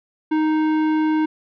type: tone with tanh clipping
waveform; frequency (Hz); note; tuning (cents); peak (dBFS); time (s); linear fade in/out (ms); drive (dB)
sine; 311.1; D#4; 0; -18; 0.31-1.26; 10; 14
effects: none